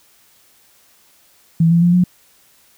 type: tone with pitch steps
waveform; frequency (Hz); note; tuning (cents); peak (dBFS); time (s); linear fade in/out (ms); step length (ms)
sine; 164.81 / 169.54 / 174.41 / 179.42; E3 / E3 / F3 / F3; 0 / +49 / -2 / +47; -9; 1.6-2.04; 5; 110
effects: white hiss -53 dBFS RMS until 2.77 s